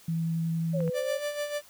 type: tone with vibrato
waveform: sine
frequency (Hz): 164.4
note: E3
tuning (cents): -4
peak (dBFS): -26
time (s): 0.08-0.9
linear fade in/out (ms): 5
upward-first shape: triangle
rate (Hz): 11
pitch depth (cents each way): 9
type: exponential two-way sweep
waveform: sine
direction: down then up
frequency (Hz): 585 to 490 to 548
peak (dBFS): -29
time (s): 0.73-1.19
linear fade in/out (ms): 20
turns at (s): 0.85
type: clicks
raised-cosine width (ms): 0.5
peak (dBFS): -29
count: 2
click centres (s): 0.805 / 0.878
type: tone with tremolo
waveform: 45% pulse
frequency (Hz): 587.3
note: D5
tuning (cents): 0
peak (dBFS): -28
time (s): 0.93-1.62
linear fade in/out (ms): 50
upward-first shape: sine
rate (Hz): 6.7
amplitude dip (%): 60
effects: white hiss -55 dBFS RMS until 1.69 s